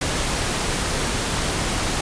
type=noise; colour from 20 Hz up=pink; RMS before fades=-23 dBFS; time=0.01-2.01 s; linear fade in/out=5 ms; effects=resampled to 22050 Hz